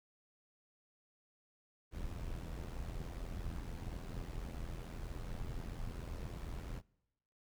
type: noise with amplitude modulation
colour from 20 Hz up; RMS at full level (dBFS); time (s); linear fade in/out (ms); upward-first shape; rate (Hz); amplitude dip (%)
brown; -40; 1.91-6.82; 50; sine; 84.3; 70
effects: noise-tail reverb RT60 1.0 s tail -26 dB re dry